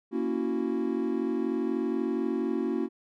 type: chord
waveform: triangle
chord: F# dominant seventh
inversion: first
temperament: equal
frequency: 233.1 / 277.2 / 329.6 / 370 Hz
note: A#3 / C#4 / E4 / F#4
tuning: 0 / 0 / 0 / 0 cents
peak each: -30 dBFS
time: 0.11-2.89 s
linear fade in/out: 50 ms
effects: none